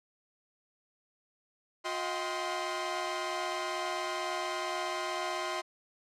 sawtooth tone cluster, 359.1 / 634 / 716 / 785 / 1041 Hz, F4 / D#5 / F5 / G5 / C6, +48 / +32 / +43 / +2 / -9 cents, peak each -36 / -34 / -39 / -38 / -33 dBFS, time 1.84-5.62 s, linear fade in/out 20 ms, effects low-pass 7000 Hz 12 dB/octave

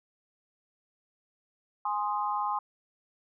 sine chord, Ab major, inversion none, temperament equal, 830.6 / 1046.5 / 1244.5 Hz, Ab5 / C6 / Eb6, 0 / 0 / 0 cents, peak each -31 / -31 / -35 dBFS, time 1.85-2.59 s, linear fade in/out 5 ms, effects none

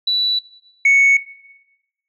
sine tone pair in turn, 3951 / 2217 Hz, B7 / C#7, 0 / 0 cents, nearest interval minor seventh, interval 1000 cents, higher first, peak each -14 / -7 dBFS, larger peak second, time 0.07-0.39 / 0.85-1.17 s, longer neither, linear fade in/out 5 ms, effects noise-tail reverb RT60 1.0 s tail -19 dB re dry + tanh soft clip ceiling -7 dBFS

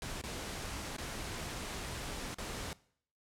pink noise with dropouts, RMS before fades -41 dBFS, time 0.02-2.73 s, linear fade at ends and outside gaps 0 ms, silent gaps 0.214-0.238 / 0.965-0.983 / 2.344-2.384 s, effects noise-tail reverb RT60 0.6 s tail -21 dB re dry + low-pass 10000 Hz 12 dB/octave

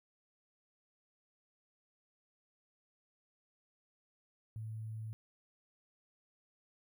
sine tone with sample-and-hold, 110 Hz, A2, in tune, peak -40 dBFS, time 4.56-5.13 s, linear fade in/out 0 ms, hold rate 11025 Hz, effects none

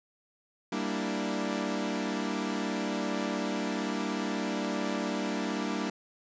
sawtooth chord, E half-diminished seventh, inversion first, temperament equal, 196 / 233.1 / 293.7 / 329.6 Hz, G3 / Bb3 / D4 / E4, 0 / 0 / 0 / 0 cents, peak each -31 / -31 / -31 / -34 dBFS, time 0.72-5.9 s, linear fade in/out 5 ms, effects resampled to 16000 Hz

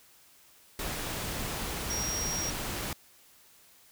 sine tone in noise, 5640 Hz, F8, 16 cents sharp, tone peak -32 dBFS, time 1.9-2.5 s, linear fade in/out 2 ms, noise pink, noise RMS -35 dBFS, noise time 0.79-2.93 s, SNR 0 dB, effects white hiss -59 dBFS RMS until 3.91 s

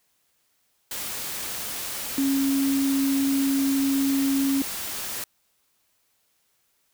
sine tone in noise, 273.8 Hz, C#4, 21 cents flat, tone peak -20 dBFS, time 2.18-4.62 s, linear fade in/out 2 ms, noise white, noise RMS -32 dBFS, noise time 0.91-5.24 s, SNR +9 dB, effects white hiss -69 dBFS RMS until 6.93 s

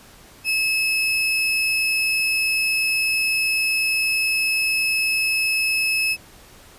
35% pulse tone, 2591 Hz, E7, 30 cents flat, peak -17 dBFS, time 0.44-6.17 s, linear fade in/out 50 ms, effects pink hiss -47 dBFS RMS until 6.78 s + resampled to 32000 Hz

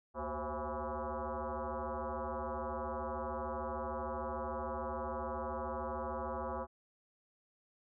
sine tone with frequency modulation, 233.1 Hz, A#3, in tune, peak -36 dBFS, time 0.14-6.67 s, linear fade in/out 50 ms, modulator 151 Hz, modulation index 6.6, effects none

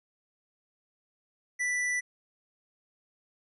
square tone, 1975.5 Hz, B6, in tune, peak -28 dBFS, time 1.59-2.01 s, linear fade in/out 20 ms, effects resampled to 24000 Hz

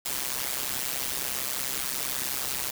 white noise with amplitude modulation, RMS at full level -27 dBFS, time 0.05-2.71 s, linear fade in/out 10 ms, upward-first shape sine, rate 131 Hz, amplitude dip 90%, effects none

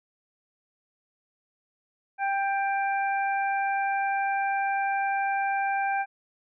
harmonic tone, 789 Hz, G5, 11 cents sharp, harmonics 1 / 2 / 3, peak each -25 / -31 / -35 dBFS, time 2.18-6.06 s, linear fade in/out 50 ms, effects none

